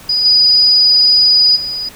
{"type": "tone with level steps", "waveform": "sine", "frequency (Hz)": 4939, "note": "D#8", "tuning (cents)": -14, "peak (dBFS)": [-11, -6, -18], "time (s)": [0.09, 1.89], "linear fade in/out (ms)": 5, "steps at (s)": [0.24, 1.55], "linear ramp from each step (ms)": 20, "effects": ["pink hiss -37 dBFS RMS until 1.95 s"]}